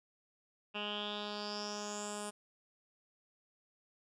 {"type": "tone with low-pass filter sweep", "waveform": "10% pulse", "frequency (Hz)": 207.7, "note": "G#3", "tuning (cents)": 0, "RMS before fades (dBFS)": -41, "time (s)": [0.74, 2.31], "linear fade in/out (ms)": 20, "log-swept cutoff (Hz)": [2700, 9200], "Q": 6.9, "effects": []}